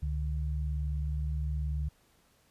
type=tone pair together; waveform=sine; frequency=70.55 / 149.5 Hz; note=C#2 / D3; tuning=+31 / +31 cents; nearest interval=octave + minor second; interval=1300 cents; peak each=-30 / -37 dBFS; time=0.02-1.89 s; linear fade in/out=10 ms; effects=pink hiss -67 dBFS RMS until 2.5 s + resampled to 32000 Hz